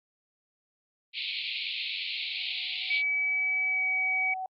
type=band-pass noise; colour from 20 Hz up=pink; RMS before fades=-34 dBFS; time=1.13-3.03 s; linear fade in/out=50 ms; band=2200 to 4400 Hz; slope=96 dB/octave
type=tone with exponential growth; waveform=sine; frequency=752 Hz; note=F#5; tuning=28 cents sharp; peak=-31 dBFS; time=2.16-4.46 s; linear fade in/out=2 ms; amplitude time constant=500 ms
type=tone with pitch glide; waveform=sine; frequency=2286 to 2270 Hz; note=D7 to C#7; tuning=-47 to +41 cents; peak=-25 dBFS; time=2.9-4.34 s; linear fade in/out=5 ms; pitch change=-12 cents; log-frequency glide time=3.7-3.81 s
effects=AAC 64 kbps